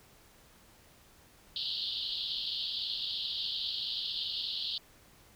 white band-pass noise, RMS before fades -36 dBFS, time 1.56-4.78 s, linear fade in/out 2 ms, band 3000 to 4600 Hz, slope 96 dB/octave, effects pink hiss -60 dBFS RMS until 5.35 s

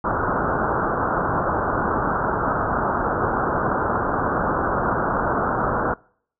white low-pass noise, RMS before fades -22 dBFS, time 0.04-5.94 s, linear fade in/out 5 ms, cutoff 1500 Hz, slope 96 dB/octave, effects noise-tail reverb RT60 0.6 s tail -26 dB re dry

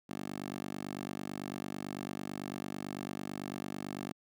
10% pulse tone with high-pass filter, 49 Hz, G1, in tune, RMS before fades -41 dBFS, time 0.09-4.13 s, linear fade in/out 10 ms, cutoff 230 Hz, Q 1.3, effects none

